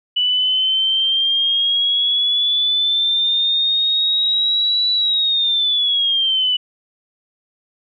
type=linear two-way sweep; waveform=sine; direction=up then down; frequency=2960 to 3951 to 2960 Hz; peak=-14 dBFS; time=0.16-6.57 s; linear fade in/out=10 ms; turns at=4.91 s; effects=none